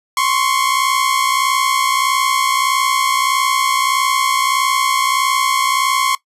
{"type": "tone pair together", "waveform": "sawtooth", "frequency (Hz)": [1047.1, 1108.7], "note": ["C6", "C#6"], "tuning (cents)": [1, 0], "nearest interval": "minor second", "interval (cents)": 99, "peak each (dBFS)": -13, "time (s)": [0.17, 6.15], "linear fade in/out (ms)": 2, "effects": ["noise-tail reverb RT60 0.1 s tail -18 dB re dry", "resampled to 32000 Hz"]}